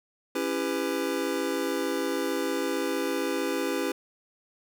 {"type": "chord", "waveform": "square", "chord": "C# half-diminished seventh", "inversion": "none", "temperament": "just", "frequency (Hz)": [277.2, 332.6, 399.1, 498.9], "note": ["C#4", "E4", "G4", "B4"], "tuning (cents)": [0, 16, 31, 17], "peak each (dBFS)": -33, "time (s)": [0.35, 3.92], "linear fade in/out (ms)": 5, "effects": []}